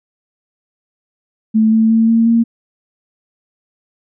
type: tone with pitch steps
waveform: sine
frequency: 219.5 / 222.3 / 225.2 / 228 / 230.9 Hz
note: A3 / A3 / A3 / A#3 / A#3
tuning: -4 / +18 / +40 / -38 / -16 cents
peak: -8 dBFS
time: 1.54-2.44 s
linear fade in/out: 20 ms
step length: 180 ms
effects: none